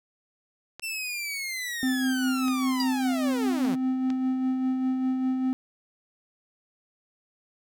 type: clicks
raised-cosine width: 0.2 ms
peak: -22 dBFS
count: 4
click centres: 0.796 / 2.482 / 3.65 / 4.103 s
type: linear sweep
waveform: sawtooth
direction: down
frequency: 2700 to 146.1 Hz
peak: -27 dBFS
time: 0.82-3.76 s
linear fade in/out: 20 ms
type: tone with tremolo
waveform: triangle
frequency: 259.1 Hz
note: C4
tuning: 17 cents flat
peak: -20 dBFS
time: 1.83-5.53 s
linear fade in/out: 0 ms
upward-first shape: sine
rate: 5 Hz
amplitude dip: 35%
type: tone with exponential decay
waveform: triangle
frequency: 4802 Hz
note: D8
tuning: 38 cents sharp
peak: -23 dBFS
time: 2.8-2.92 s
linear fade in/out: 2 ms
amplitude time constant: 25 ms
effects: none